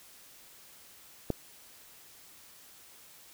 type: click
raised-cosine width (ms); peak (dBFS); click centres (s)
2; -15; 1.303
effects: white hiss -55 dBFS RMS until 3.33 s